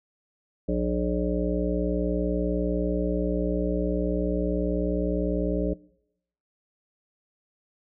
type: harmonic tone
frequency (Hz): 60.1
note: B1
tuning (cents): -46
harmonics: 1 / 3 / 5 / 7 / 9 / 10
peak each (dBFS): -29 / -28 / -29 / -31 / -31 / -34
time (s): 0.68-5.74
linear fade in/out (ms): 10
effects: noise-tail reverb RT60 0.8 s tail -23 dB re dry